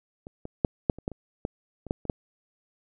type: clicks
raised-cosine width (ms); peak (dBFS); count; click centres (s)
2; -27 / -23 / -7 / -7 / -28 / -15 / -26 / -15 / -26 / -12 / -25 / -11; 12; 0.269 / 0.454 / 0.648 / 0.898 / 0.986 / 1.079 / 1.117 / 1.451 / 1.867 / 1.909 / 2.053 / 2.098
effects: none